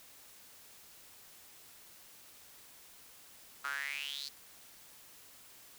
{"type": "tone with high-pass filter sweep", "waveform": "sawtooth", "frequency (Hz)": 140.3, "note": "C#3", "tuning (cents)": 21, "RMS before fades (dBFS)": -40, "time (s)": [3.64, 4.29], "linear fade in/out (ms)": 10, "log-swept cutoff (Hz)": [1300, 4600], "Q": 7.5, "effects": ["white hiss -57 dBFS RMS until 5.78 s"]}